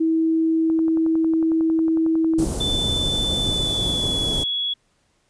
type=tone; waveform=sine; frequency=323.4 Hz; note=E4; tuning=33 cents flat; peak=-16 dBFS; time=0-2.45 s; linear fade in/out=10 ms
type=click train; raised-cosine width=1 ms; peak=-23 dBFS; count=29; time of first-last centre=0.7-3.245 s; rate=11 Hz
type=band-stop noise; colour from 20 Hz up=pink; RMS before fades=-25 dBFS; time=2.38-4.44 s; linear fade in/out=10 ms; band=530 to 9100 Hz; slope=12 dB/octave
type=tone with pitch glide; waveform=sine; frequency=3520 to 3363 Hz; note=A7 to G#7; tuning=0 to +21 cents; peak=-21 dBFS; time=2.6-4.74 s; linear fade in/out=10 ms; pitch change=-79 cents; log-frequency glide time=3.42-4.44 s
effects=pink hiss -65 dBFS RMS until 5.29 s + resampled to 22050 Hz